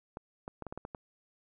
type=clicks; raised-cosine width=1 ms; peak=-26 dBFS; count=8; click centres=0.171 / 0.479 / 0.623 / 0.667 / 0.725 / 0.776 / 0.851 / 0.948 s; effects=none